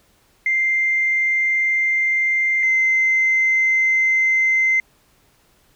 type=tone pair in turn; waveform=sine; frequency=2093 / 2073 Hz; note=C7 / C7; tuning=0 / -17 cents; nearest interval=unison; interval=17 cents; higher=first; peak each=-15 / -13 dBFS; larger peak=second; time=0.46-2.63 / 2.63-4.8 s; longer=neither; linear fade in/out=2 ms; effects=tanh soft clip ceiling -9 dBFS + pink hiss -58 dBFS RMS until 5.75 s